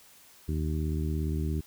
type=harmonic tone; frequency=77.3 Hz; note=D#2; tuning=11 cents flat; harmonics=1 / 2 / 3 / 4 / 5; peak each=-29 / -33 / -38 / -38 / -41 dBFS; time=0.48-1.61 s; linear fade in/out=10 ms; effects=white hiss -56 dBFS RMS until 1.66 s